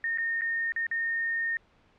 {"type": "tone with dropouts", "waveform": "sine", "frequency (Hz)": 1835, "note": "A#6", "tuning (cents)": -28, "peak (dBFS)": -26, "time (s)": [0.04, 1.57], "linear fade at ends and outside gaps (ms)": 1, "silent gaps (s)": [[0.175, 0.183], [0.41, 0.418], [0.721, 0.762], [0.867, 0.913]], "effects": ["pink hiss -63 dBFS RMS until 1.98 s", "low-pass 3000 Hz 12 dB/octave"]}